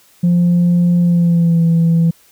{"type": "tone with pitch glide", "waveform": "sine", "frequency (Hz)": [174.61, 166.34], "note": ["F3", "E3"], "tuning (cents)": [0, 16], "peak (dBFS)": -7, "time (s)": [0.23, 2.11], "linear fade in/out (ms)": 10, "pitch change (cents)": -84, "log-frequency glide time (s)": [1, 1.63], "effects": ["tanh soft clip ceiling -7 dBFS", "white hiss -50 dBFS RMS until 2.31 s"]}